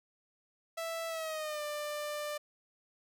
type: tone with pitch glide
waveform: sawtooth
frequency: 659.3 to 594.2 Hz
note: E5 to D5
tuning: 0 to +20 cents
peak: -32 dBFS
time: 0.77-2.38 s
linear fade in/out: 10 ms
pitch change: -180 cents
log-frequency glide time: 1.08-1.63 s
effects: none